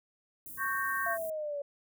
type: band-stop noise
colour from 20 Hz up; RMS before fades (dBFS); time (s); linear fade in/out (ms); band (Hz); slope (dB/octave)
white; -45; 0.46-1.3; 2; 330 to 9900; 24
type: chord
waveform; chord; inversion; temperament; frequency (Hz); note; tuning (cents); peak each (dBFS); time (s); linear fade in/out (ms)
sine; G diminished; second; equal with one note detuned; 1108.7 / 1568 / 1837.9; Db6 / G6 / Bb6; 0 / 0 / -25; -34 / -33 / -36; 0.57-1.18; 50
type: exponential sweep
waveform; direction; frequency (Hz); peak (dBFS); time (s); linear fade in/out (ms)
sine; down; 692 to 564; -33; 1.06-1.62; 5
effects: none